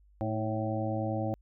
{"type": "harmonic tone with a mistuned harmonic", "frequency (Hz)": 110, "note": "A2", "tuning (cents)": 0, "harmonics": [1, 2, 3, 5, 6, 7], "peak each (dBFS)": [-33, -37, -36, -36, -40, -38], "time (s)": [0.21, 1.34], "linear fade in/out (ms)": 0, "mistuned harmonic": 3, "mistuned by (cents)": -41, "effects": ["added 50 Hz sine -58 dBFS peak until 1.41 s"]}